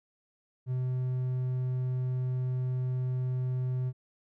triangle tone, 127.4 Hz, C3, 46 cents flat, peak -26 dBFS, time 0.66-3.93 s, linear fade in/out 50 ms, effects none

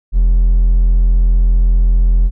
triangle tone with hard clipping, 42.4 Hz, E1, 50 cents sharp, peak -8 dBFS, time 0.12-2.31 s, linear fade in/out 50 ms, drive 5 dB, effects none

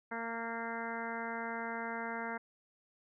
harmonic tone with a mistuned harmonic, 229.8 Hz, A#3, 25 cents flat, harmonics 1 / 2 / 3 / 4 / 5 / 6 / 7 / 8 / 9, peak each -44 / -45 / -45 / -43 / -50 / -45 / -45 / -49 / -48 dBFS, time 0.11-2.38 s, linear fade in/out 10 ms, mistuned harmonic 6, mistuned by +16 cents, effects none

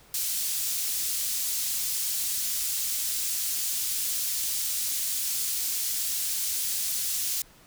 pink high-pass noise, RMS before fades -29 dBFS, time 0.14-7.42 s, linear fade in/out 2 ms, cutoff 5900 Hz, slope 12 dB/octave, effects pink hiss -55 dBFS RMS until 7.66 s

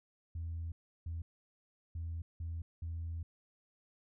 sine tone bursts at uneven times, 83 Hz, E2, 12 cents sharp, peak -36 dBFS, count 5, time 0.35-0.72 / 1.06-1.22 / 1.95-2.22 / 2.4-2.62 / 2.82-3.23 s, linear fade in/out 5 ms, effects tanh soft clip ceiling -34 dBFS

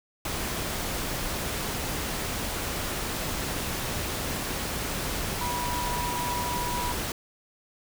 sine tone in noise, 974 Hz, B5, 24 cents flat, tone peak -30 dBFS, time 5.41-6.92 s, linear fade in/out 2 ms, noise pink, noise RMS -31 dBFS, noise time 0.25-7.12 s, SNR -2 dB, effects none

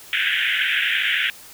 pink band-pass noise, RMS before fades -21 dBFS, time 0.13-1.3 s, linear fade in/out 0 ms, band 1500 to 3400 Hz, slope 96 dB/octave, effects white hiss -43 dBFS RMS until 1.53 s

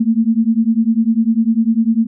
sine beating tone pair, 221.3 / 231.3 Hz, A3 / A#3, +10 / -13 cents, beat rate 10 Hz, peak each -14 dBFS, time 0-2.07 s, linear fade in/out 10 ms, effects none

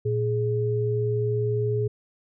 sine tone pair together, 115.95 / 418.5 Hz, A#2 / G#4, -9 / +13 cents, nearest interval octave + minor seventh, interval 2222 cents, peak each -24 / -25 dBFS, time 0.05-1.88 s, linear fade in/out 10 ms, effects none

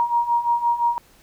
sine beating tone pair, 942 / 947.8 Hz, A#5 / A#5, +18 / +28 cents, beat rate 5.8 Hz, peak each -23 / -19 dBFS, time 0-0.98 s, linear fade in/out 0 ms, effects pink hiss -54 dBFS RMS until 1.22 s

